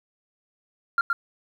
sine tone with echo, 1388 Hz, F6, 11 cents flat, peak -16 dBFS, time 0.98-1.01 s, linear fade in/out 2 ms, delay 120 ms, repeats 1, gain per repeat -3 dB, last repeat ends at 1.13 s, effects tanh soft clip ceiling -15 dBFS + 9-bit

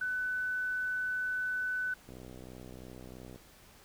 sine tone, 1500 Hz, F#6, 23 cents sharp, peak -31 dBFS, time 0.01-1.94 s, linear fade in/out 5 ms
click train, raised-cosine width 2 ms, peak -35 dBFS, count 81, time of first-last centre 2.09-3.36 s, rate 63 Hz
effects pink hiss -58 dBFS RMS until 3.84 s

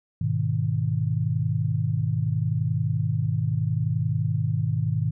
sine chord, G# minor, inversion none, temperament just, 103.83 / 124.59 / 155.74 Hz, G#2 / B2 / D#3, 0 / +16 / +2 cents, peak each -26 dBFS, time 0.21-5.11 s, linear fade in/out 5 ms, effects none

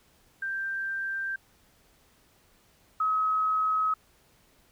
sine tone pair in turn, 1576 / 1276.7 Hz, G6 / D#6, +9 / +44 cents, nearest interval major third, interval 365 cents, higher first, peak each -29 / -23 dBFS, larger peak second, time 0.42-1.36 / 3-3.94 s, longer neither, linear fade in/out 5 ms, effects pink hiss -63 dBFS RMS until 4.71 s

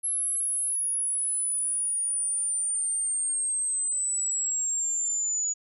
sine linear sweep, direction down, 11070 to 6840 Hz, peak -25 dBFS, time 0.03-5.54 s, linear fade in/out 20 ms, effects none

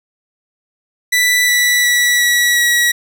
sawtooth tone with pitch steps, 1975.5 / 1961.9 / 1948.3 / 1934.8 / 1921.5 Hz, B6 / B6 / B6 / B6 / B6, 0 / -12 / -24 / -36 / -48 cents, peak -7 dBFS, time 1.12-2.92 s, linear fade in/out 10 ms, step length 360 ms, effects none

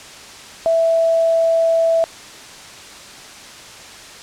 sine tone, 659.3 Hz, E5, in tune, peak -12 dBFS, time 0.66-2.04 s, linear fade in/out 0 ms, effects white hiss -37 dBFS RMS until 4.22 s + low-pass 7000 Hz 12 dB/octave

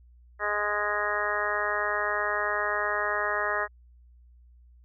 harmonic tone, 207.7 Hz, G#3, in tune, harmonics 2 / 3 / 4 / 5 / 6 / 7 / 8 / 9, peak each -36 / -33 / -37 / -34 / -32 / -37 / -32 / -32 dBFS, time 0.39-3.68 s, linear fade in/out 50 ms, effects added 60 Hz sine -52 dBFS peak until 4.84 s

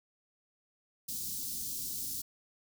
white band-stop noise, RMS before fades -38 dBFS, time 1.08-2.22 s, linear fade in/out 10 ms, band 300 to 4500 Hz, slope 24 dB/octave, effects none

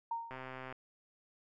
sine tone with exponential decay, 924 Hz, A#5, 16 cents flat, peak -32 dBFS, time 0.11-0.57 s, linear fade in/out 5 ms, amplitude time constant 99 ms
click train, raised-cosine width 0.5 ms, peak -30 dBFS, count 55, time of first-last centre 0.31-0.725 s, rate 130 Hz
effects none

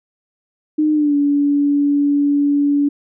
sine tone with pitch glide, 305.5 to 286.7 Hz, D#4 to D4, -32 to -42 cents, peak -12 dBFS, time 0.78-2.89 s, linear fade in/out 10 ms, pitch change -110 cents, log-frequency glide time 0.93-1.15 s, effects none

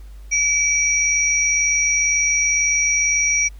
sine tone pair together, 2302 / 5771 Hz, D7 / F#8, -35 / -44 cents, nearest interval octave + major third, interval 1591 cents, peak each -18 dBFS, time 0.31-3.49 s, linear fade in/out 20 ms, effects added 50 Hz sine -35 dBFS peak until 3.59 s + pink hiss -55 dBFS RMS until 3.59 s

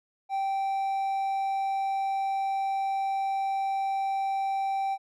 triangle tone, 780 Hz, G5, 9 cents flat, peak -24 dBFS, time 0.29-4.98 s, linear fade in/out 50 ms, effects none

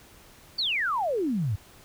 sine exponential sweep, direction down, 4699 to 92.1 Hz, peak -24 dBFS, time 0.58-1.56 s, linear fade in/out 10 ms, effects pink hiss -53 dBFS RMS until 1.84 s

